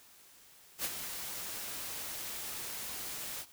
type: noise with ADSR envelope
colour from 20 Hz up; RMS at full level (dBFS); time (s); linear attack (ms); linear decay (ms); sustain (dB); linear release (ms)
white; -33; 0.78-3.46; 68; 35; -8; 57
effects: white hiss -59 dBFS RMS until 3.52 s